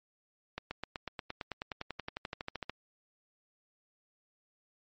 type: accelerating click train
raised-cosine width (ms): 0.3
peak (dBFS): -21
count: 23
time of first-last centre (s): 0.58-2.696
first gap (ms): 130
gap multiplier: 0.97
effects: MP3 32 kbps